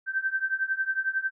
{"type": "tone with tremolo", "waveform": "sine", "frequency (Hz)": 1556, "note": "G6", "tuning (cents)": -13, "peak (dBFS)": -21, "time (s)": [0.06, 1.31], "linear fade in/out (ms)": 50, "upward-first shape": "triangle", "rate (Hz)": 11, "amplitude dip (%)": 95, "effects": []}